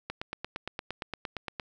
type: click train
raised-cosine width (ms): 0.3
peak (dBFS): -18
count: 14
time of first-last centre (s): 0.1-1.598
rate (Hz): 8.68
effects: none